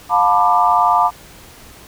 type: chord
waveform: sine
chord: B half-diminished seventh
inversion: second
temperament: just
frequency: 711.2 / 889 / 987.8 / 1185.3 Hz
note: F5 / A5 / B5 / D6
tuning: +31 / +18 / 0 / +16 cents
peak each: -16 dBFS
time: 0.09-1.11 s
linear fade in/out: 50 ms
effects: pink hiss -41 dBFS RMS until 1.87 s